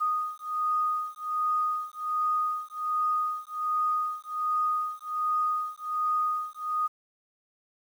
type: beating tone pair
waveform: sine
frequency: 1238 / 1239.3 Hz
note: D#6 / D#6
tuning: -9 / -7 cents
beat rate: 1.3 Hz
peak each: -29 / -29 dBFS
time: 0-6.88 s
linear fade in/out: 20 ms
effects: 9-bit